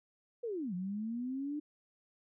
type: linear two-way sweep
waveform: sine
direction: down then up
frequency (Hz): 493.9 to 174.7 to 302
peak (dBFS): -35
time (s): 0.43-1.6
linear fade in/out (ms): 10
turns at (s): 0.74
effects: none